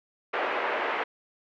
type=band-pass noise; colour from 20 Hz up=pink; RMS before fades=-29 dBFS; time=0.33-1.04 s; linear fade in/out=10 ms; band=420 to 2400 Hz; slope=24 dB/octave; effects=none